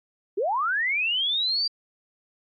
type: linear sweep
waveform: sine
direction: up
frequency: 349.2 to 4749 Hz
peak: -22 dBFS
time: 0.37-1.68 s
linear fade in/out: 10 ms
effects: AAC 48 kbps